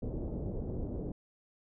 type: low-pass noise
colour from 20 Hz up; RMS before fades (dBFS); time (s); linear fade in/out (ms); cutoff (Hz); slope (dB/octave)
pink; -37; 0.02-1.12; 5; 510; 24
effects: none